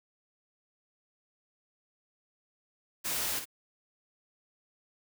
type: noise with echo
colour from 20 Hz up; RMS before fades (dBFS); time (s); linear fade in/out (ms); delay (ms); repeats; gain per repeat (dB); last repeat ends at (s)
white; -33; 3.04-3.4; 20; 56; 1; -8; 3.456
effects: none